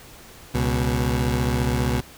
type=tone pair together; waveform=20% pulse; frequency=68.8 / 122.59 Hz; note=C#2 / B2; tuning=-12 / -12 cents; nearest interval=minor seventh; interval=1000 cents; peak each=-18 dBFS; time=0.54-2.01 s; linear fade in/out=10 ms; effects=pink hiss -45 dBFS RMS until 2.17 s